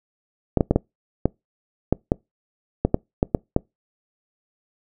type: clicks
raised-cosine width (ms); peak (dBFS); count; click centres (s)
2; -3; 12; 0.573 / 0.608 / 0.71 / 0.76 / 1.256 / 1.926 / 2.119 / 2.85 / 2.944 / 3.229 / 3.348 / 3.564
effects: noise-tail reverb RT60 0.2 s tail -26 dB re dry